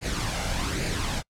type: noise with flanger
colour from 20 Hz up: pink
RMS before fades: -28 dBFS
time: 0.01-1.23 s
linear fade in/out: 50 ms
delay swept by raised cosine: 0.43 to 1.43 ms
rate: 1.2 Hz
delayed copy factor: +0.5
effects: noise-tail reverb RT60 0.1 s tail -25 dB re dry + low-pass 8000 Hz 12 dB/octave